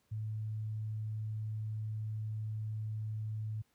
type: tone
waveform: sine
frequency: 108.4 Hz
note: A2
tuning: 25 cents flat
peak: -35 dBFS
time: 0.11-3.62 s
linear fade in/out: 10 ms
effects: pink hiss -75 dBFS RMS until 3.74 s + high-pass 60 Hz 12 dB/octave